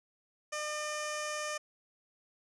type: tone with low-pass filter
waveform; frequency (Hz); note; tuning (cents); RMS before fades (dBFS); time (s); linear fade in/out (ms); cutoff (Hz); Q
15% pulse; 603; D5; +46; -37; 0.52-1.58; 10; 7800; 2.5
effects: none